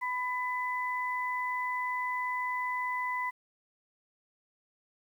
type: tone pair together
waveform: sine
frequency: 997.7 / 2003 Hz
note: B5 / B6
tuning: +17 / +24 cents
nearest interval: octave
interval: 1207 cents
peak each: -32 / -34 dBFS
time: 0.01-3.31 s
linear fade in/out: 20 ms
effects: 10-bit